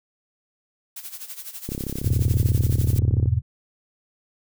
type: noise with tremolo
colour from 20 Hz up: blue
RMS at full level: -34 dBFS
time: 0.96-2.99 s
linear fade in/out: 5 ms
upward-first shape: sine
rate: 12 Hz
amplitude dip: 75%
type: click train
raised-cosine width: 3 ms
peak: -16 dBFS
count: 54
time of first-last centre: 1.69-3.258 s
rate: 33.8 Hz
type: chord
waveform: sine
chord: E major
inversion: none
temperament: just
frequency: 82.41 / 103.01 / 123.61 Hz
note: E2 / G#2 / B2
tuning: 0 / -14 / +2 cents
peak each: -22 dBFS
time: 2.02-3.42 s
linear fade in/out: 50 ms
effects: none